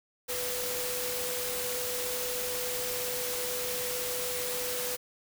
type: tone in noise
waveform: sine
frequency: 496.5 Hz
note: B4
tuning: 9 cents sharp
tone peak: -36 dBFS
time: 0.28-4.97 s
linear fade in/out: 20 ms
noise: white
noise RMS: -34 dBFS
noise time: 0.28-4.97 s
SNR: -5 dB
effects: none